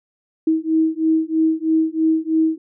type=beating tone pair; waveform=sine; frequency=318.1 / 321.2 Hz; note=D#4 / E4; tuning=+38 / -45 cents; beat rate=3.1 Hz; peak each=-18 / -18 dBFS; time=0.47-2.58 s; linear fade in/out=5 ms; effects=none